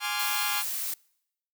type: chord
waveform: 15% pulse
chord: D half-diminished seventh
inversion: second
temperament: equal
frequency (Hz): 830.6 / 1046.5 / 1174.7 / 1396.9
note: Ab5 / C6 / D6 / F6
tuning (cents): 0 / 0 / 0 / 0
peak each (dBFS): -26 / -28 / -29 / -27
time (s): 0-0.64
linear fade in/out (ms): 50
type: noise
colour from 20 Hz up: blue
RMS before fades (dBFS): -32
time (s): 0.19-0.94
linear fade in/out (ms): 5
effects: noise-tail reverb RT60 0.8 s tail -26 dB re dry